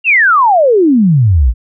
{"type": "exponential sweep", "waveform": "sine", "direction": "down", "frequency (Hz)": [2839, 52.4], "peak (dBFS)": -5, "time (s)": [0.04, 1.54], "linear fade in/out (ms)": 50, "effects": []}